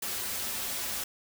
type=noise with comb filter; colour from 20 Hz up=white; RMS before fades=-34 dBFS; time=0.02-1.04 s; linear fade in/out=5 ms; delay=6.5 ms; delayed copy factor=-0.65; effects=none